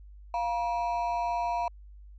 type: ring-modulated tone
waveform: triangle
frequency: 827 Hz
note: G#5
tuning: 8 cents flat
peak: -22 dBFS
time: 0.34-1.68 s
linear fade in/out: 2 ms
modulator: 129 Hz
effects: added 50 Hz sine -46 dBFS peak until 2.18 s + resampled to 16000 Hz